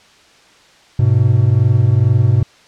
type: tone pair together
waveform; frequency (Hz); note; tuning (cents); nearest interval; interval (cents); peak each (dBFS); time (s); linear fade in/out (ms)
triangle; 103 / 125.23; G#2 / B2; -14 / +24; minor third; 338; -10; 0.99-2.43; 5
effects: white hiss -47 dBFS RMS until 2.67 s + low-pass 5000 Hz 12 dB/octave